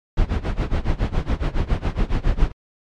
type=noise with tremolo; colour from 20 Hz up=brown; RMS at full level=-17 dBFS; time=0.17-2.52 s; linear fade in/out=5 ms; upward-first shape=sine; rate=7.2 Hz; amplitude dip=90%; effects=low-pass 4000 Hz 12 dB/octave + MP3 96 kbps